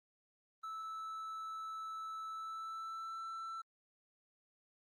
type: tone with pitch glide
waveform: triangle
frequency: 1311 to 1333.9 Hz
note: E6 to E6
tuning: -10 to +20 cents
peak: -40 dBFS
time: 0.63-3.62 s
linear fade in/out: 10 ms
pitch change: +30 cents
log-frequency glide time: 2.29-3.2 s
effects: Opus 32 kbps